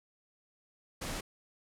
pink noise, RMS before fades -38 dBFS, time 1.01-1.21 s, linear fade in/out 10 ms, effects low-pass 11000 Hz 12 dB/octave

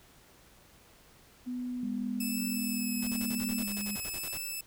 sine tone with pitch glide, 248.5 to 241.6 Hz, B3 to B3, +11 to -38 cents, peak -33 dBFS, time 1.46-3.65 s, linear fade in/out 20 ms, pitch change -49 cents, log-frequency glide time 1.62-3.41 s
sine tone, 204.3 Hz, G#3, 28 cents flat, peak -35 dBFS, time 1.83-3.96 s, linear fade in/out 2 ms
5% pulse tone with vibrato, 2606 Hz, E7, 20 cents flat, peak -27 dBFS, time 2.2-4.61 s, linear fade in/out 5 ms, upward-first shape triangle, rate 1 Hz, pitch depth 20 cents each way
pink noise bursts, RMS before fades -44 dBFS, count 15, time 3.02-4.376 s, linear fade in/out 5 ms, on 54 ms, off 39 ms
effects pink hiss -59 dBFS RMS until 4.66 s

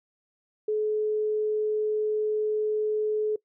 sine tone, 427.5 Hz, A4, 50 cents flat, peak -23 dBFS, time 0.68-3.36 s, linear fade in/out 5 ms, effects noise-tail reverb RT60 0.1 s tail -21 dB re dry

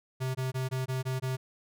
square tone bursts, 130.1 Hz, C3, 9 cents flat, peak -30 dBFS, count 7, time 0.2-1.37 s, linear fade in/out 20 ms, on 150 ms, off 20 ms, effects none

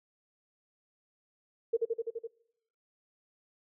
sine tone with echo, 457.6 Hz, A#4, 32 cents flat, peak -23 dBFS, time 1.73-1.77 s, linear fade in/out 10 ms, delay 84 ms, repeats 6, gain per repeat -2 dB, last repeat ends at 2.274 s, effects noise-tail reverb RT60 0.7 s tail -22 dB re dry

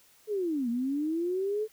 sine linear two-way sweep, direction down then up, 440 to 229.3 to 440 Hz, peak -27 dBFS, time 0.27-1.68 s, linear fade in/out 50 ms, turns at 0.69 s, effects white hiss -61 dBFS RMS until 1.72 s

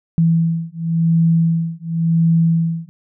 sine beating tone pair, 164.81 / 165.74 Hz, E3 / E3, 0 / +10 cents, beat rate 0.93 Hz, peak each -16 dBFS, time 0.18-2.89 s, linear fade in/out 0 ms, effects none

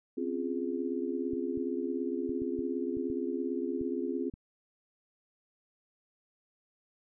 sine chord, Db major seventh, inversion third, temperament just, 259.9 / 277.2 / 346.5 / 415.8 Hz, C4 / Db4 / F4 / Ab4, -11 / 0 / -14 / +2 cents, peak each -35 / -39 / -35 / -37 dBFS, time 0.17-4.3 s, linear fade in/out 10 ms
clicks, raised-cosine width 5 ms, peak -33 dBFS, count 9, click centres 1.334 / 1.575 / 2.294 / 2.419 / 2.59 / 2.97 / 3.101 / 3.813 / 4.339 s
effects none

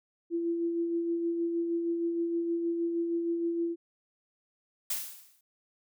sine tone with tremolo, 338 Hz, E4, 43 cents sharp, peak -26 dBFS, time 0.3-3.76 s, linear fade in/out 50 ms, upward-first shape sine, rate 6.4 Hz, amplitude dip 35%
blue noise with exponential decay, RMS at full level -29 dBFS, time 4.9-5.41 s, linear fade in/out 5 ms, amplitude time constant 110 ms
effects none

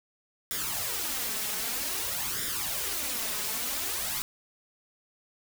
white noise with flanger, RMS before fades -32 dBFS, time 0.51-4.22 s, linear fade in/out 0 ms, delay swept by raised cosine 0.56 to 4.76 ms, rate 0.52 Hz, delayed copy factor +0.7, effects none

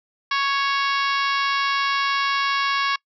harmonic tone, 554.4 Hz, C#5, in tune, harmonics 2 / 3 / 4 / 5 / 6 / 7 / 8 / 9 / 10, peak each -22 / -26 / -28 / -30 / -32 / -33 / -34 / -35 / -36 dBFS, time 0.31-2.96 s, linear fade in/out 5 ms, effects noise-tail reverb RT60 0.1 s tail -25 dB re dry

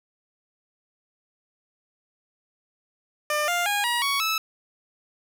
15% pulse tone with pitch steps, 599 / 700.1 / 818.3 / 956.4 / 1117.8 / 1306.4 Hz, D5 / F5 / G#5 / A#5 / C#6 / E6, +34 / +4 / -26 / +44 / +14 / -16 cents, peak -16 dBFS, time 3.3-4.38 s, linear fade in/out 2 ms, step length 180 ms, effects none

